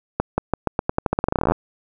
accelerating click train, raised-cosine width 1 ms, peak -4 dBFS, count 23, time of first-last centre 0.2-1.52 s, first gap 180 ms, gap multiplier 0.87, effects none

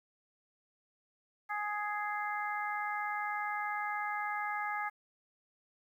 harmonic tone, 416.6 Hz, G#4, 5 cents sharp, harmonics 2 / 3 / 4 / 5, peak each -37 / -39 / -40 / -41 dBFS, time 1.49-4.9 s, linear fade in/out 20 ms, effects 11-bit

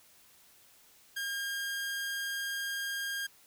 sawtooth tone, 1614 Hz, G#6, 50 cents flat, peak -30 dBFS, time 1.16-3.27 s, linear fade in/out 10 ms, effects white hiss -61 dBFS RMS until 3.46 s

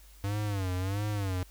square tone with vibrato, 98 Hz, G2, in tune, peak -30 dBFS, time 0.24-1.43 s, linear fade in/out 0 ms, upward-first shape sine, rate 1.5 Hz, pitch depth 130 cents each way, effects added 50 Hz sine -52 dBFS peak until 1.5 s + white hiss -59 dBFS RMS until 1.5 s

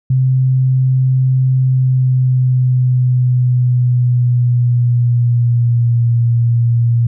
sine tone with pitch glide, 130 to 117.84 Hz, C3 to A#2, -11 to +19 cents, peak -9 dBFS, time 0.1-7.07 s, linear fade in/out 5 ms, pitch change -170 cents, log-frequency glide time 1.58-6.11 s, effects none

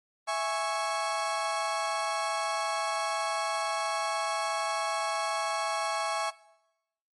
35% pulse chord, C# minor, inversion first, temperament equal with one note detuned, 659.3 / 830.6 / 1104.9 Hz, E5 / G#5 / C#6, 0 / 0 / -6 cents, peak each -31 dBFS, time 0.27-6.31 s, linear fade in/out 20 ms, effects noise-tail reverb RT60 0.9 s tail -20 dB re dry + MP3 48 kbps

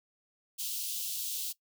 white high-pass noise, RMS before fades -36 dBFS, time 0.58-1.53 s, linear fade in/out 20 ms, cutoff 2900 Hz, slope 48 dB/octave, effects noise-tail reverb RT60 0.1 s tail -19 dB re dry

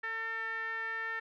5% pulse tone with low-pass filter, 449.7 Hz, A4, 38 cents sharp, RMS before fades -37 dBFS, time 0.03-1.2 s, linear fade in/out 10 ms, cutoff 1700 Hz, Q 8.6, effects none

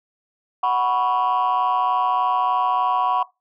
sine chord, F# suspended fourth, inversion none, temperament just, 740 / 986.7 / 1110 Hz, F#5 / B5 / C#6, 0 / -2 / +2 cents, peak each -20 dBFS, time 0.63-3.23 s, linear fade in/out 5 ms, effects noise-tail reverb RT60 0.2 s tail -19 dB re dry + tanh soft clip ceiling -13 dBFS

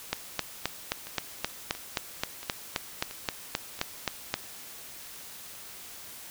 two click trains, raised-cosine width 0.2 ms, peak -23 / -9 dBFS, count 5 / 17, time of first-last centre 1.07-3.791 / 0.13-4.341 s, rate 1.47 / 3.8 Hz, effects white hiss -45 dBFS RMS until 6.3 s

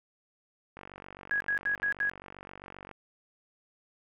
click train, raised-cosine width 0.5 ms, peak -29 dBFS, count 103, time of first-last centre 0.77-2.913 s, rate 47.6 Hz
sine tone bursts, 1661.2 Hz, G#6, in tune, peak -26 dBFS, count 5, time 1.31-2.096 s, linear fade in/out 0 ms, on 94 ms, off 79 ms
effects none

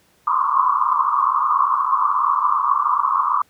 white band-pass noise, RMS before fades -18 dBFS, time 0.27-3.42 s, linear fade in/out 2 ms, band 1000 to 1200 Hz, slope 96 dB/octave, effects pink hiss -58 dBFS RMS until 3.49 s + high-pass 80 Hz 12 dB/octave

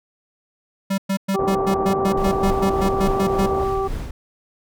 square tone bursts, 194.5 Hz, G3, 13 cents flat, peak -19 dBFS, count 14, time 0.9-3.464 s, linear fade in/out 10 ms, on 81 ms, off 110 ms
harmonic tone, 388.1 Hz, G4, 17 cents flat, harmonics 1 / 2 / 3, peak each -21 / -26 / -27 dBFS, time 1.34-3.88 s, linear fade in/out 10 ms
white low-pass noise, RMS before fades -27 dBFS, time 1.39-3.64 s, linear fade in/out 2 ms, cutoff 810 Hz, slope 24 dB/octave
brown noise with tremolo, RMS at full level -25 dBFS, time 2.17-4.11 s, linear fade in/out 5 ms, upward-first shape triangle, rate 3.5 Hz, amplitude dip 55%
effects none

